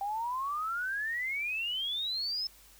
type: exponential sweep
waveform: sine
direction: up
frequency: 784 to 5274 Hz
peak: -31 dBFS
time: 0.01-2.47 s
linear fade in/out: 2 ms
effects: added 50 Hz sine -62 dBFS peak until 2.79 s + white hiss -58 dBFS RMS until 2.79 s